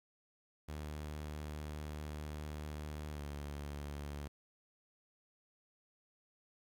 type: tone with pitch glide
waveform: sawtooth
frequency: 75.4 to 72.5 Hz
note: D2 to D2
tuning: +46 to -22 cents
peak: -38 dBFS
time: 0.68-4.28 s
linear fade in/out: 10 ms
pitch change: -68 cents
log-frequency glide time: 3.13-3.2 s
effects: 12-bit